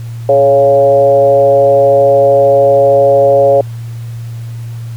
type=tone with frequency modulation; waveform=sine; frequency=556 Hz; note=C#5; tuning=5 cents sharp; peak=-4 dBFS; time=0.29-3.61 s; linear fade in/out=2 ms; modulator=137 Hz; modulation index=0.78; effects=added 116 Hz sine -20 dBFS peak until 4.96 s + pink hiss -41 dBFS RMS until 4.96 s